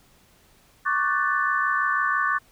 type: chord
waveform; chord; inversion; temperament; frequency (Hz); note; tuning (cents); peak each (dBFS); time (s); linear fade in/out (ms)
sine; D major seventh; third; equal with one note detuned; 1108.7 / 1174.7 / 1499.8 / 1760; C#6 / D6 / F#6 / A6; 0 / 0 / +23 / 0; -26; 0.85-2.39; 20
effects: pink hiss -58 dBFS RMS until 2.51 s